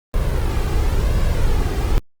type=noise with flanger; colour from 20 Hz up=brown; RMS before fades=-17 dBFS; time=0.14-1.98 s; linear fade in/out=0 ms; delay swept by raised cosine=1.8 to 2.56 ms; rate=0.94 Hz; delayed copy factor=+0.5; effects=Opus 32 kbps